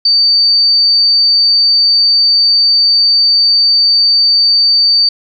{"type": "tone", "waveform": "sine", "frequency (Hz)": 4598, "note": "D8", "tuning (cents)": -37, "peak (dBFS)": -6, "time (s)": [0.05, 5.09], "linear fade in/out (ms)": 5, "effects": ["8-bit"]}